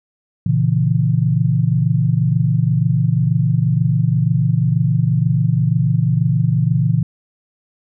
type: chord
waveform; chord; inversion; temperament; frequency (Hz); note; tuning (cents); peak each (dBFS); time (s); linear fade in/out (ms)
sine; A# diminished; none; equal; 116.54 / 138.59 / 164.81; A#2 / C#3 / E3; 0 / 0 / 0; -17; 0.46-7.03; 5
effects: none